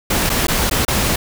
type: noise with dropouts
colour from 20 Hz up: pink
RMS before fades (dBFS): -17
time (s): 0.1-1.16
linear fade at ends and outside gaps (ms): 5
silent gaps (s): 0.295-0.299 / 0.47-0.482 / 0.698-0.711 / 0.851-0.88
effects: none